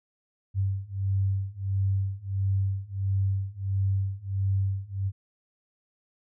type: beating tone pair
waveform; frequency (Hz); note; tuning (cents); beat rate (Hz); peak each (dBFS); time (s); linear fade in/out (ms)
sine; 96.5 / 98; G2 / G2; -27 / 0; 1.5; -28 / -27; 0.54-5.12; 50
effects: none